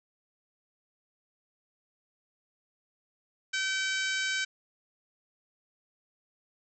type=harmonic tone with a mistuned harmonic; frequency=768 Hz; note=G5; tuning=36 cents flat; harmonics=2 / 3 / 4 / 5 / 6 / 7 / 8 / 9 / 10; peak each=-31 / -35 / -37 / -39 / -41 / -42 / -43 / -44 / -45 dBFS; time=3.53-4.45 s; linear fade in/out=10 ms; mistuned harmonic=8; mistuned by=+27 cents; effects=none